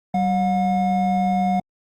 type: tone pair together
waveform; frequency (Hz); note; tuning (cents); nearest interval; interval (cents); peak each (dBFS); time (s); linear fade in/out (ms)
triangle; 191.1 / 721; G3 / F#5; -44 / -45; octave + major seventh; 2299; -18; 0.14-1.6; 5
effects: Opus 48 kbps